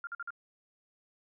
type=tone bursts; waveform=sine; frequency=1396.9 Hz; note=F6; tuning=in tune; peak=-36 dBFS; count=4; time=0.04-0.305 s; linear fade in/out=2 ms; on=31 ms; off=47 ms; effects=none